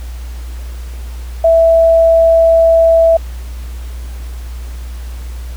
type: tone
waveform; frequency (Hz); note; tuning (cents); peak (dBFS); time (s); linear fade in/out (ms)
sine; 659.3; E5; 0; -5; 1.44-3.17; 5
effects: added 60 Hz sine -22 dBFS peak until 5.56 s + pink hiss -39 dBFS RMS until 5.56 s